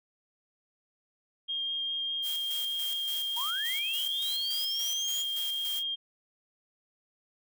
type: tone with vibrato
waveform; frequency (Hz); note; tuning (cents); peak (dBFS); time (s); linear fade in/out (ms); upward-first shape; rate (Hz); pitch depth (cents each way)
sine; 3220; G7; +46; -30; 1.48-5.96; 20; sine; 4.9; 8
type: noise with tremolo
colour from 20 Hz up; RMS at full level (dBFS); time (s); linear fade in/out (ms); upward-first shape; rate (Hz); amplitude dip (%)
blue; -39; 2.22-5.84; 50; square; 3.5; 55
type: linear sweep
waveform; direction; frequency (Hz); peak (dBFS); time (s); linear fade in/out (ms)
sine; up; 880 to 7040; -35; 3.36-5.24; 20
effects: none